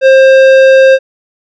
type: tone with tanh clipping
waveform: triangle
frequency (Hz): 531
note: C5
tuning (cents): +25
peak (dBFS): -3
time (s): 0.01-0.99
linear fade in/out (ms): 50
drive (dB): 17
effects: none